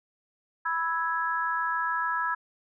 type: chord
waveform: sine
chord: E major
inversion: second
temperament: equal with one note detuned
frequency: 987.8 / 1314.7 / 1661.2 Hz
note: B5 / E6 / G#6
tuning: 0 / -5 / 0 cents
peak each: -30 dBFS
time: 0.65-2.35 s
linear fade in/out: 10 ms
effects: none